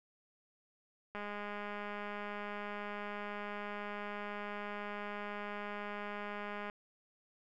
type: click train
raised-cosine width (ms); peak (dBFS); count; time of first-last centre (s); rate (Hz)
0.5; -28; 1144; 1.15-6.699; 206
effects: none